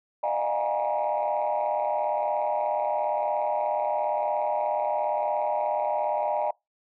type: tone cluster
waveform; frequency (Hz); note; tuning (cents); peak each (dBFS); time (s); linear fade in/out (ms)
sine; 605 / 686 / 723 / 825 / 948; D#5 / F5 / F#5 / G#5 / A#5; -49 / -31 / -40 / -12 / +29; -27 / -33 / -33 / -28 / -29; 0.23-6.51; 5
effects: noise-tail reverb RT60 0.2 s tail -26 dB re dry + tanh soft clip ceiling -17 dBFS